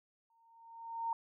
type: tone with exponential growth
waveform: sine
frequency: 918 Hz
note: A#5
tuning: 27 cents flat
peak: -31 dBFS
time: 0.3-1.13 s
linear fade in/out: 2 ms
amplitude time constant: 180 ms
effects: none